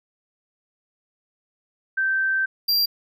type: tone pair in turn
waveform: sine / square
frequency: 1556 / 4744 Hz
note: G6 / D8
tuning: -13 / +17 cents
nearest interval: octave + perfect fifth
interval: 1930 cents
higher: second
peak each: -19 / -18 dBFS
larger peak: second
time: 1.97-2.46 / 2.68-2.86 s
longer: first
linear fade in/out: 10 ms
effects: none